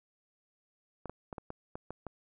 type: clicks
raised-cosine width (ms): 1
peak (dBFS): -26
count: 8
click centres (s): 1.057 / 1.096 / 1.328 / 1.382 / 1.504 / 1.755 / 1.906 / 2.067
effects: none